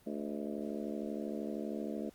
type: harmonic tone with a mistuned harmonic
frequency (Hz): 72.9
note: D2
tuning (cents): -12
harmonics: 3 / 4 / 5 / 6 / 7 / 8 / 9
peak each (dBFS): -40 / -42 / -44 / -46 / -47 / -48 / -49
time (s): 0.06-2.1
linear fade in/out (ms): 10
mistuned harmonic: 8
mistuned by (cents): +64
effects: pink hiss -64 dBFS RMS until 2.14 s + Opus 32 kbps